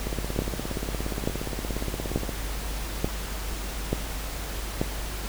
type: two click trains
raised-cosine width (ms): 2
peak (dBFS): -17 / -10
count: 39 / 6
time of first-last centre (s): 0.07-2.292 / 0.39-4.815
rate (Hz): 17.1 / 1.13
effects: added 50 Hz sine -32 dBFS peak until 5.28 s + pink hiss -36 dBFS RMS until 5.28 s